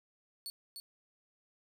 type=tone with echo; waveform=sawtooth; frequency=4435 Hz; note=C#8; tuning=in tune; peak=-37 dBFS; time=0.46-0.5 s; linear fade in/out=0 ms; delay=300 ms; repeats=1; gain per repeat=-4 dB; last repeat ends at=0.8 s; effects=none